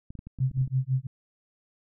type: clicks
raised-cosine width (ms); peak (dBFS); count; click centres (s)
5; -28; 9; 0.105 / 0.153 / 0.191 / 0.27 / 0.388 / 0.513 / 0.575 / 0.614 / 0.676
type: tone with tremolo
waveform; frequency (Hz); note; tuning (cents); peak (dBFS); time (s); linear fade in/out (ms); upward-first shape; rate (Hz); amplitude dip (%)
sine; 130.81; C3; 0; -20; 0.4-1.07; 5; sine; 6; 100
effects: none